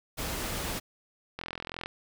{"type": "noise", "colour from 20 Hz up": "pink", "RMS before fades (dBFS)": -34, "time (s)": [0.17, 0.8], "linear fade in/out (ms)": 20}
{"type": "click train", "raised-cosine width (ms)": 0.3, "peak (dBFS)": -20, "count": 21, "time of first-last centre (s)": [1.39, 1.859], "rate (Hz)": 42.6}
{"effects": []}